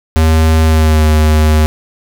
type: tone with pitch glide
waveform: square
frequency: 79.7 to 77.25 Hz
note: D#2 to D#2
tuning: +42 to -12 cents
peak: -7 dBFS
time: 0.16-1.66 s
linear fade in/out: 0 ms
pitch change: -54 cents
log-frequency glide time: 0.63-1.06 s
effects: none